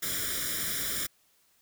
white noise with comb filter, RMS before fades -32 dBFS, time 0.02-1.07 s, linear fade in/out 10 ms, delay 0.56 ms, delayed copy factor +0.95, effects white hiss -67 dBFS RMS until 1.61 s

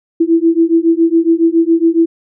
sine beating tone pair, 327.7 / 334.9 Hz, E4 / E4, -10 / +27 cents, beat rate 7.2 Hz, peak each -11 dBFS, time 0.2-2.06 s, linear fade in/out 10 ms, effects none

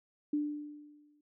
sine tone with exponential decay, 295.9 Hz, D4, 13 cents sharp, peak -27 dBFS, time 0.33-1.21 s, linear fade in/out 5 ms, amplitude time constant 190 ms, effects none

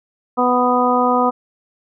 harmonic tone, 248.1 Hz, B3, 8 cents sharp, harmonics 1 / 2 / 3 / 4 / 5, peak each -19 / -19 / -19 / -19 / -19 dBFS, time 0.37-1.31 s, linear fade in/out 20 ms, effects none

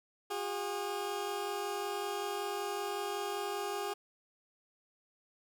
20% pulse tone pair together, 361.4 / 406.7 Hz, F#4 / G#4, -41 / -36 cents, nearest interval major second, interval 205 cents, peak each -36 / -31 dBFS, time 0.3-3.94 s, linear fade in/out 10 ms, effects none

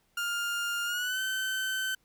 30% pulse tone with pitch glide, 1406 to 1533.3 Hz, F6 to G6, +11 to -39 cents, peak -27 dBFS, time 0.17-1.95 s, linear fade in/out 5 ms, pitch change +150 cents, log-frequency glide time 0.85-1.2 s, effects pink hiss -71 dBFS RMS until 2.04 s

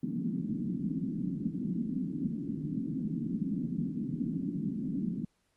white band-pass noise, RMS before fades -34 dBFS, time 0.03-5.25 s, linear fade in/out 5 ms, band 150 to 280 Hz, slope 48 dB/octave, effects pink hiss -75 dBFS RMS until 5.56 s + Opus 32 kbps

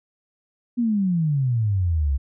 sine exponential sweep, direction down, 246.9 to 65.41 Hz, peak -18 dBFS, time 0.77-2.18 s, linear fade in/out 20 ms, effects none

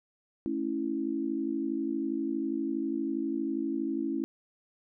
sine chord, A major, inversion none, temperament equal, 220 / 277.2 / 329.6 Hz, A3 / C#4 / E4, 0 / 0 / 0 cents, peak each -37 / -32 / -32 dBFS, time 0.46-4.24 s, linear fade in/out 0 ms, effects none

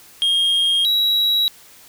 triangle tone pair in turn, 3238 / 3877 Hz, G#7 / B7, -45 / -33 cents, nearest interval minor third, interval 312 cents, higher second, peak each -13 dBFS, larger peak neither, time 0.22-0.85 / 0.85-1.48 s, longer neither, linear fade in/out 0 ms, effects white hiss -46 dBFS RMS until 1.88 s

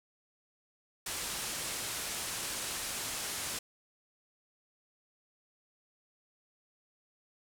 white low-pass noise, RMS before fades -38 dBFS, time 1.06-3.59 s, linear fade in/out 5 ms, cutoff 11000 Hz, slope 24 dB/octave, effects none

